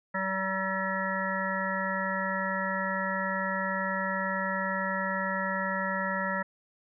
harmonic tone, 191.1 Hz, G3, 44 cents flat, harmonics 1 / 3 / 5 / 7 / 9 / 10, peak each -35 / -35 / -35 / -35 / -35 / -35 dBFS, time 0.14-6.43 s, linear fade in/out 10 ms, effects none

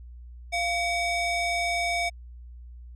square ring-modulated tone, 1480 Hz, F#6, in tune, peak -22 dBFS, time 0.52-2.1 s, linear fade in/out 20 ms, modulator 786 Hz, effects added 60 Hz sine -41 dBFS peak until 2.95 s + low-pass 8000 Hz 12 dB/octave

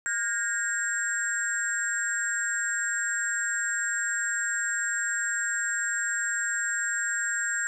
sine tone cluster, 1428 / 1621 / 1861 / 7550 Hz, F6 / G#6 / A#6 / A#8, +38 / -42 / -3 / +21 cents, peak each -33 / -30 / -34 / -30 dBFS, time 0.06-7.67 s, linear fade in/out 0 ms, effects none

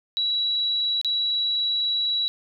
sine tone with dropouts, 3908 Hz, B7, 19 cents flat, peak -21 dBFS, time 0.17-2.28 s, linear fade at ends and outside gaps 0 ms, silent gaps 1.014-1.047 s, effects none

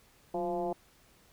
sine tone with frequency modulation, 523.3 Hz, C5, in tune, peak -30 dBFS, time 0.34-0.73 s, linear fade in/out 5 ms, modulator 169 Hz, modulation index 1.7, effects pink hiss -63 dBFS RMS until 1.32 s

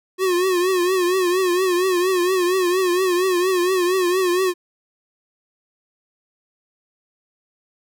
square tone with vibrato, 364.5 Hz, F#4, 26 cents flat, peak -17 dBFS, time 0.18-4.54 s, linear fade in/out 50 ms, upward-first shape triangle, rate 4.3 Hz, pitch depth 96 cents each way, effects none

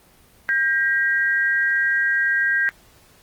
sine tone pair together, 1599.5 / 1900 Hz, G6 / A#6, +34 / +33 cents, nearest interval minor third, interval 299 cents, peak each -18 / -22 dBFS, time 0.49-2.69 s, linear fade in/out 0 ms, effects pink hiss -53 dBFS RMS until 3.22 s + Opus 24 kbps

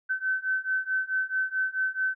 sine beating tone pair, 1527 / 1531.6 Hz, G6 / G6, -46 / -41 cents, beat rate 4.6 Hz, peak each -29 / -28 dBFS, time 0.09-2.15 s, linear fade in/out 20 ms, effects none

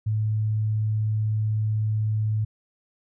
sine tone, 108 Hz, A2, 32 cents flat, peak -21 dBFS, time 0.06-2.45 s, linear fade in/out 10 ms, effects none

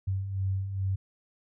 sine beating tone pair, 94.2 / 96.6 Hz, F#2 / G2, +32 / -25 cents, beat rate 2.4 Hz, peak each -36 / -28 dBFS, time 0.07-0.96 s, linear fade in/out 10 ms, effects none

